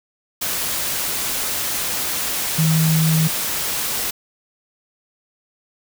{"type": "tone in noise", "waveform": "sine", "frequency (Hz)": 159.5, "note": "D#3", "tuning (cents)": 43, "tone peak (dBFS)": -14, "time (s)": [2.58, 3.28], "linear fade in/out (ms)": 10, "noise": "white", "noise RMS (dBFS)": -23, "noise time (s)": [0.41, 4.11], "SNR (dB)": 6, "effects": []}